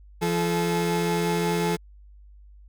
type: tone pair together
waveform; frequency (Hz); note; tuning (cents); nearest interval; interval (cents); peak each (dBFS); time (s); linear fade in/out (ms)
30% pulse; 171.3 / 431; F3 / A4; -33 / -36; octave + major third; 1597; -22 / -23; 0.21-1.77; 20
effects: added 50 Hz sine -46 dBFS peak until 2.68 s